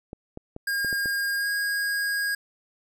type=clicks; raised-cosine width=2 ms; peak=-23 dBFS; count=6; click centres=0.131 / 0.374 / 0.564 / 0.847 / 0.928 / 1.058 s
type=tone with pitch glide; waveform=square; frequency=1618 to 1636.8 Hz; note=G#6 to G#6; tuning=-46 to -26 cents; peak=-25 dBFS; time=0.67-2.35 s; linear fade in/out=5 ms; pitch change=+20 cents; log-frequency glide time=1.37-1.48 s
effects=none